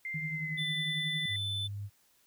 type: tone with pitch glide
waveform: sine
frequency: 2093 to 1998.5 Hz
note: C7 to B6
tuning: 0 to +20 cents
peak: -35 dBFS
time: 0.05-1.36 s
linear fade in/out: 2 ms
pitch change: -80 cents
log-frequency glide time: 0.26-0.68 s
type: tone with tremolo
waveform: sine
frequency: 156.8 Hz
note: D#3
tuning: 14 cents sharp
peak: -33 dBFS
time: 0.14-1.26 s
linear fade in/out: 5 ms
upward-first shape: triangle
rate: 11 Hz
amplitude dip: 80%
type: tone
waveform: triangle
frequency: 3520 Hz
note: A7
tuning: in tune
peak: -32 dBFS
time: 0.57-1.68 s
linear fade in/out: 20 ms
type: tone with vibrato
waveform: sine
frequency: 100.9 Hz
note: G#2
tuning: 49 cents flat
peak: -36 dBFS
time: 1.27-1.9 s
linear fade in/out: 50 ms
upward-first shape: triangle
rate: 2.4 Hz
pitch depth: 10 cents each way
effects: white hiss -68 dBFS RMS until 2.26 s